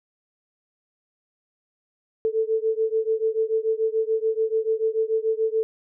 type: beating tone pair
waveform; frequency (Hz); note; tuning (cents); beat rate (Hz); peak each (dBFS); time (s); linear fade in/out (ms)
sine; 440 / 446.9; A4 / A4; 0 / +27; 6.9; -23 / -24; 2.25-5.63; 0
effects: none